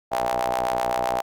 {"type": "ring-modulated tone", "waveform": "sawtooth", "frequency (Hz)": 61.74, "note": "B1", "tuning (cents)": 0, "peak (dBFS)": -15, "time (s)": [0.11, 1.22], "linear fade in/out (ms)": 20, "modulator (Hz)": 737, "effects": []}